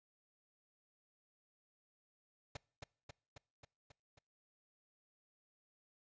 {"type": "noise with echo", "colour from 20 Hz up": "pink", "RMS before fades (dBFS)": -45, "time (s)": [2.55, 2.57], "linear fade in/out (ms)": 5, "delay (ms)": 270, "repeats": 6, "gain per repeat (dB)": -3, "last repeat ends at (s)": 4.19, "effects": ["noise-tail reverb RT60 0.5 s tail -26 dB re dry", "resampled to 16000 Hz"]}